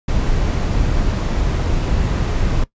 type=noise; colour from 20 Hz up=brown; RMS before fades=-17 dBFS; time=0.08-2.64 s; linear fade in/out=5 ms; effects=noise-tail reverb RT60 0.1 s tail -18 dB re dry + resampled to 16000 Hz